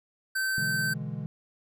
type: tone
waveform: square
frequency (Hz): 1545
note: G6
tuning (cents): -26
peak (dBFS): -27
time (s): 0.35-0.94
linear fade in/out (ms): 10
type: chord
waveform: triangle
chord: E dominant seventh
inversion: second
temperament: equal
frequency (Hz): 123.47 / 146.83 / 164.81 / 207.7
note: B2 / D3 / E3 / G#3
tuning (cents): 0 / 0 / 0 / 0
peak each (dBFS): -36 / -34 / -36 / -37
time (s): 0.58-1.26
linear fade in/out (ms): 0
effects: none